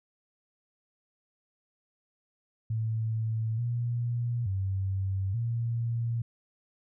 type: tone with pitch steps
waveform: sine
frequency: 111.4 / 119.4 / 96.2 / 116.7 Hz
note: A2 / A#2 / G2 / A#2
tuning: +22 / +42 / -32 / +2 cents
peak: -27 dBFS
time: 2.7-6.22 s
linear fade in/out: 5 ms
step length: 880 ms
effects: none